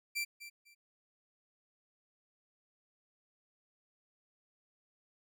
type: tone with echo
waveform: sawtooth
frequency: 2349 Hz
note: D7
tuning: in tune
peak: -30 dBFS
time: 0.15-0.25 s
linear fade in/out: 20 ms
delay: 250 ms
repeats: 2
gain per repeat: -13 dB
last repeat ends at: 0.75 s
effects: none